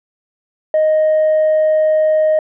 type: tone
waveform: sine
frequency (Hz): 622.3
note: D#5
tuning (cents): 0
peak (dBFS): -8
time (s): 0.74-2.39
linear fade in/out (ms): 2
effects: tanh soft clip ceiling -8 dBFS